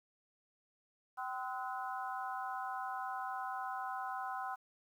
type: harmonic tone with a mistuned harmonic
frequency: 256.5 Hz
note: C4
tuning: 34 cents flat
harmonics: 3 / 4 / 5 / 6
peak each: -41 / -43 / -45 / -47 dBFS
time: 1.17-4.56 s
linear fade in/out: 20 ms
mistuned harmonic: 6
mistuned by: -77 cents
effects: 11-bit